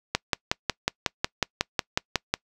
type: click train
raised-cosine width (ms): 0.2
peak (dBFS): -4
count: 13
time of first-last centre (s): 0.15-2.34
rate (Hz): 5.48
effects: noise-tail reverb RT60 0.1 s tail -26 dB re dry